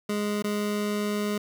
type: tone with dropouts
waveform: 25% pulse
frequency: 207.7 Hz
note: G#3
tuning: in tune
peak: -22 dBFS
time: 0.09-1.38 s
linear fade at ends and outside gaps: 5 ms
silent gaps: 0.424-0.441 s
effects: none